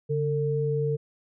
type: tone pair together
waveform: sine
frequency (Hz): 142.7 / 450.6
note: D3 / A4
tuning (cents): -49 / +41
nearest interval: octave + minor sixth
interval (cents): 1990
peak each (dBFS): -26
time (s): 0.09-0.97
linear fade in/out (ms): 20
effects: none